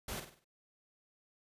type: noise with echo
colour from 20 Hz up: pink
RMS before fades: -41 dBFS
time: 0.08-0.2 s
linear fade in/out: 5 ms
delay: 49 ms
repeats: 5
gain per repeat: -7 dB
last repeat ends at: 0.445 s
effects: resampled to 32000 Hz